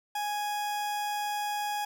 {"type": "tone", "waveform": "40% pulse", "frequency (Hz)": 830.6, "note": "G#5", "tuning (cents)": 0, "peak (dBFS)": -29, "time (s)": [0.15, 1.85], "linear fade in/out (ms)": 5, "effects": []}